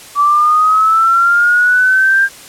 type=linear sweep; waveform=sine; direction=up; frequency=1149 to 1600 Hz; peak=-7 dBFS; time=0.15-2.29 s; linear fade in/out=50 ms; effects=white hiss -35 dBFS RMS until 2.48 s + low-pass 11000 Hz 12 dB/octave